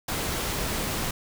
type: noise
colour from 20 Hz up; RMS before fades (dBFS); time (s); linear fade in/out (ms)
pink; -29; 0.08-1.11; 5
effects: none